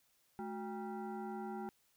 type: tone with frequency modulation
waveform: sine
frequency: 214.9 Hz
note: A3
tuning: 41 cents flat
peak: -40 dBFS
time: 0.39-1.69 s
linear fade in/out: 0 ms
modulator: 583 Hz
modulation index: 1.3
effects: white hiss -74 dBFS RMS until 1.96 s